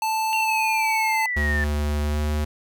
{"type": "tone", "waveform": "square", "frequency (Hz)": 880, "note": "A5", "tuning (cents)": 0, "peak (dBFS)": -22, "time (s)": [0.02, 1.26], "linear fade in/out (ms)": 2}
{"type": "exponential sweep", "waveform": "sine", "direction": "down", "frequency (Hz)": [2761, 1765], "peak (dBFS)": -23, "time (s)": [0.33, 1.64], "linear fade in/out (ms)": 0}
{"type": "tone with pitch glide", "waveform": "square", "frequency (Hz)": [74, 75.25], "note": ["D2", "D2"], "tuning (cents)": [14, 43], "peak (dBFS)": -22, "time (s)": [1.36, 2.45], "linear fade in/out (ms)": 10, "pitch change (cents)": 29, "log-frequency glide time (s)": [2.03, 2.21]}
{"effects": []}